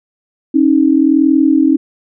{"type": "tone pair together", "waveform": "sine", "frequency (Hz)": [272.9, 314.2], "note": ["C#4", "D#4"], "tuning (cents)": [-27, 17], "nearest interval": "major second", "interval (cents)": 244, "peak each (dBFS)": -10, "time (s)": [0.54, 1.77], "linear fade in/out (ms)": 10, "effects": []}